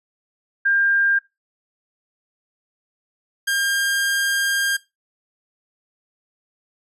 sine / sawtooth tone pair in turn, 1600 / 1605.9 Hz, G6 / G6, +35 / +41 cents, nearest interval unison, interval 6 cents, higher second, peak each -15 dBFS, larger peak neither, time 0.65-1.19 / 3.47-4.77 s, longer second, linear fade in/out 10 ms, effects noise-tail reverb RT60 0.2 s tail -18 dB re dry + resampled to 32000 Hz

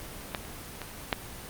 clicks, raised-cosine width 0.3 ms, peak -14 / -26 / -20 / -8 dBFS, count 4, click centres 0.348 / 0.451 / 0.817 / 1.128 s, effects pink hiss -42 dBFS RMS until 1.49 s + Opus 24 kbps

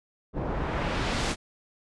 pink noise with low-pass filter sweep, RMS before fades -29 dBFS, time 0.33-1.36 s, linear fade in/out 50 ms, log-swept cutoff 660 to 8500 Hz, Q 0.72, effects resampled to 24000 Hz

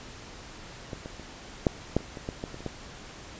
clicks, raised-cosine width 2 ms, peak -21 / -24 / -29 / -7 / -9 / -30 / -25 / -18 / -19 / -27 / -30 / -18 dBFS, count 12, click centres 0.932 / 1.059 / 1.197 / 1.668 / 1.966 / 2.006 / 2.172 / 2.289 / 2.439 / 2.544 / 2.606 / 2.663 s, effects pink hiss -45 dBFS RMS until 3.39 s + resampled to 16000 Hz

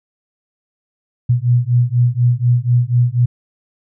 sine beating tone pair, 119.9 / 124 Hz, A#2 / B2, +49 / +7 cents, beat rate 4.1 Hz, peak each -14 dBFS, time 1.29-3.26 s, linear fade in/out 10 ms, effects none

